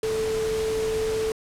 sine tone in noise, 440 Hz, A4, in tune, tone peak -23 dBFS, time 0.03-1.32 s, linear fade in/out 2 ms, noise pink, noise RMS -34 dBFS, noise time 0.03-1.32 s, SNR +8 dB, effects low-pass 10000 Hz 12 dB/octave

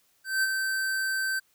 square tone with ADSR envelope, 1549 Hz, G6, 21 cents flat, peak -22 dBFS, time 0.24-1.4 s, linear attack 190 ms, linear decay 31 ms, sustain -5 dB, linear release 17 ms, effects white hiss -67 dBFS RMS until 1.54 s

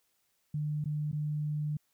sine tone with dropouts, 150 Hz, D3, 37 cents sharp, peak -30 dBFS, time 0.54-1.77 s, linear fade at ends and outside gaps 5 ms, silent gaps 0.842-0.856 / 1.116-1.128 s, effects white hiss -75 dBFS RMS until 1.93 s

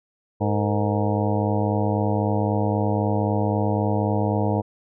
harmonic tone with a mistuned harmonic, 103.83 Hz, G#2, in tune, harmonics 1 / 2 / 3 / 4 / 5 / 6 / 7 / 8 / 9, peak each -23 / -26 / -28 / -29 / -30 / -31 / -31 / -32 / -33 dBFS, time 0.4-4.62 s, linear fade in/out 20 ms, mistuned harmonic 4, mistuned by +140 cents, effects none

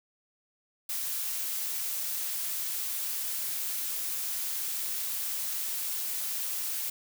blue noise, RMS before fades -33 dBFS, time 0.89-6.9 s, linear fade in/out 5 ms, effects none

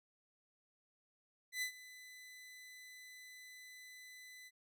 sawtooth tone with ADSR envelope, 2005 Hz, B6, 26 cents sharp, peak -32 dBFS, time 1.52-4.51 s, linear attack 100 ms, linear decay 93 ms, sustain -18 dB, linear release 41 ms, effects none

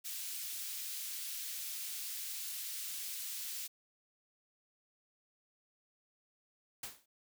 white high-pass noise, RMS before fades -42 dBFS, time 0.04-3.68 s, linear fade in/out 20 ms, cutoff 2700 Hz, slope 12 dB/octave
white noise with exponential decay, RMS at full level -39 dBFS, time 6.83-7.06 s, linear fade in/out 5 ms, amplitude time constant 50 ms
effects none

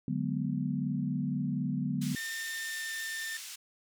sine chord, G# half-diminished seventh, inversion second, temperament equal with one note detuned, 146.83 / 185 / 209.1 / 246.9 Hz, D3 / F#3 / G#3 / B3, 0 / 0 / +12 / 0 cents, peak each -34 / -35 / -37 / -34 dBFS, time 0.08-2.15 s, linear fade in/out 2 ms
white band-pass noise, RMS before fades -44 dBFS, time 2.01-3.56 s, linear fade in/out 10 ms, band 2100 to 8400 Hz, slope 12 dB/octave
40% pulse tone with pitch glide, 1807 to 1795.6 Hz, A6 to A6, +46 to +35 cents, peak -35 dBFS, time 2.16-3.37 s, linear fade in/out 2 ms, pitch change -11 cents, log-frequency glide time 2.42-2.98 s
effects none

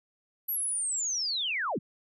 sine linear sweep, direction down, 11950 to 104.8 Hz, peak -28 dBFS, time 0.48-1.79 s, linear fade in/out 10 ms, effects none

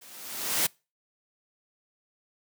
white noise with level ramp, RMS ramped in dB -51 to -23 dBFS, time 0.01-0.67 s, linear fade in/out 10 ms, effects noise-tail reverb RT60 0.3 s tail -26 dB re dry + high-pass 150 Hz 12 dB/octave

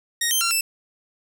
10% pulse tone with pitch steps, 1869 / 3129 / 1370 / 2651 Hz, A#6 / G7 / F6 / E7, +4 / -4 / -34 / +9 cents, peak -11 dBFS, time 0.21-0.61 s, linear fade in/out 5 ms, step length 100 ms, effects none

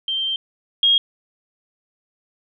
sine tone pair in turn, 3145 / 3261 Hz, G7 / G#7, +5 / -32 cents, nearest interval minor second, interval 63 cents, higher second, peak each -20 / -12 dBFS, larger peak second, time 0.08-0.36 / 0.83-0.98 s, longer first, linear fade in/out 2 ms, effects none

